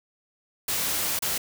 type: noise with dropouts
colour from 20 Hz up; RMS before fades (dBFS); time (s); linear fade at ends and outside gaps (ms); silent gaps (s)
white; -27; 0.68-1.38; 5; 1.191-1.222
effects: none